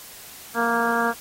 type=harmonic tone; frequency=233.1 Hz; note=A#3; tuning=in tune; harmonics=1 / 2 / 3 / 4 / 5 / 6 / 7; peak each=-27 / -27 / -27 / -27 / -27 / -27 / -27 dBFS; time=0.54-1.14 s; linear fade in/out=50 ms; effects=white hiss -42 dBFS RMS until 1.2 s + AAC 48 kbps